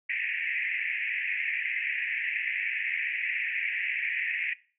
pink band-pass noise, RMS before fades -31 dBFS, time 0.09-4.54 s, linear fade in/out 10 ms, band 1800 to 2600 Hz, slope 96 dB/octave, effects noise-tail reverb RT60 0.4 s tail -20 dB re dry

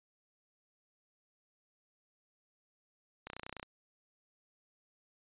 clicks, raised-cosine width 0.3 ms, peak -26 dBFS, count 12, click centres 3.27 / 3.301 / 3.333 / 3.366 / 3.396 / 3.433 / 3.465 / 3.495 / 3.527 / 3.567 / 3.597 / 3.629 s, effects resampled to 8000 Hz

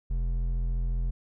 sine tone with hard clipping, 42.74 Hz, F1, 37 cents flat, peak -27 dBFS, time 0.1-1.11 s, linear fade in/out 10 ms, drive 7 dB, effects none

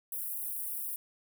white high-pass noise, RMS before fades -37 dBFS, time 0.12-0.96 s, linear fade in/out 2 ms, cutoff 9700 Hz, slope 48 dB/octave, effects none

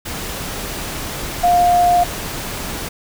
sine tone in noise, 706 Hz, F5, 19 cents sharp, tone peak -10 dBFS, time 1.43-2.04 s, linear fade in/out 10 ms, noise pink, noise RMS -26 dBFS, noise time 0.05-2.89 s, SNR +13 dB, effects none

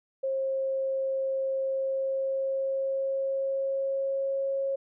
sine tone with pitch glide, 535 to 544.7 Hz, C5 to C#5, +38 to -30 cents, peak -26 dBFS, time 0.23-4.76 s, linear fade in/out 10 ms, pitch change +32 cents, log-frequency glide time 1.63-4.46 s, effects none

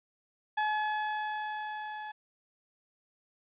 30% pulse tone with level ramp, 852 Hz, G#5, 44 cents sharp, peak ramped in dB -24 to -36 dBFS, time 0.57-2.12 s, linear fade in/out 10 ms, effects resampled to 8000 Hz + 11-bit

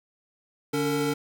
square tone cluster, 146 / 284 / 451.9 Hz, D3 / C#4 / A4, -10 / +42 / +46 cents, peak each -33 / -28 / -28 dBFS, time 0.73-1.14 s, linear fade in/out 10 ms, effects none

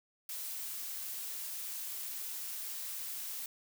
blue noise, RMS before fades -41 dBFS, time 0.29-3.46 s, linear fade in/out 2 ms, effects none

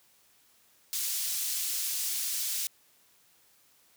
pink high-pass noise, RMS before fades -32 dBFS, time 0.93-2.67 s, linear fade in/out 0 ms, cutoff 5300 Hz, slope 12 dB/octave, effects white hiss -64 dBFS RMS until 3.96 s + high-pass 60 Hz 12 dB/octave

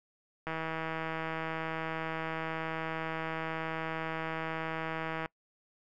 click train, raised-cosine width 0.5 ms, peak -21 dBFS, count 772, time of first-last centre 0.47-5.259 s, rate 161 Hz, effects noise-tail reverb RT60 0.1 s tail -24 dB re dry

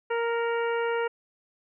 harmonic tone with a mistuned harmonic, 466.2 Hz, A#4, in tune, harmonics 1 / 2 / 3 / 4 / 5 / 6, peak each -26 / -32 / -34 / -38 / -41 / -43 dBFS, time 0.1-1.08 s, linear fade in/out 10 ms, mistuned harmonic 5, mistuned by -27 cents, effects none

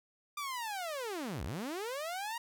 sawtooth linear two-way sweep, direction down then up, 1200 to 50.9 to 955 Hz, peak -33 dBFS, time 0.37-2.38 s, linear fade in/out 5 ms, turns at 1.44 s, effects none

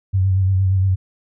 sine tone with vibrato, 95 Hz, F#2, 46 cents sharp, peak -13 dBFS, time 0.13-0.96 s, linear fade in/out 20 ms, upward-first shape sine, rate 8.6 Hz, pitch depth 39 cents each way, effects none

